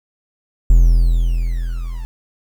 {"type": "tone with level ramp", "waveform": "triangle", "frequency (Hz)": 42.08, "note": "E1", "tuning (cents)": 36, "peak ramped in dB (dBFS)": [-3, -22], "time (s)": [0.7, 2.05], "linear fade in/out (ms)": 0, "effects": ["7-bit"]}